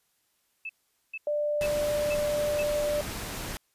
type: tone bursts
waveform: sine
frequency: 2620 Hz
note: E7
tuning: 11 cents flat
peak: -33 dBFS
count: 5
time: 0.65-2.63 s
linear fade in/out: 5 ms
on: 44 ms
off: 440 ms
type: tone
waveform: sine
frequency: 592 Hz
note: D5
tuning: 14 cents sharp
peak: -25 dBFS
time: 1.27-3.01 s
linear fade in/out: 2 ms
type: noise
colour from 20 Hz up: pink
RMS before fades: -36 dBFS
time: 1.61-3.57 s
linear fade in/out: 0 ms
effects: white hiss -72 dBFS RMS until 3.74 s + resampled to 32000 Hz